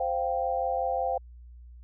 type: chord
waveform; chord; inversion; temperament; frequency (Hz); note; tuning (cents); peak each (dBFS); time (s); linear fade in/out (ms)
sine; C suspended fourth; none; equal; 523.3 / 698.5 / 784; C5 / F5 / G5; 0 / 0 / 0; -30; 0-1.18; 5
effects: added 60 Hz sine -45 dBFS peak until 1.83 s